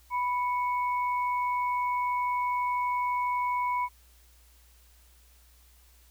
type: tone pair together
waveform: sine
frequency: 987.6 / 2217 Hz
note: B5 / C#7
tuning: 0 / 0 cents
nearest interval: octave + major second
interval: 1400 cents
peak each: -26 / -37 dBFS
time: 0.1-3.89 s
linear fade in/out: 50 ms
effects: added 60 Hz sine -57 dBFS peak until 6.1 s + white hiss -62 dBFS RMS until 6.1 s